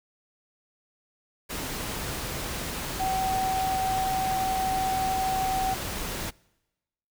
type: tone in noise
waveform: sine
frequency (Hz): 760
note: F#5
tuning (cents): +46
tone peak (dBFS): -25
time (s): 2.99-5.75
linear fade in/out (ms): 20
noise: pink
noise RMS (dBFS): -33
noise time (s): 1.49-6.31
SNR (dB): +5
effects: noise-tail reverb RT60 1.0 s tail -25 dB re dry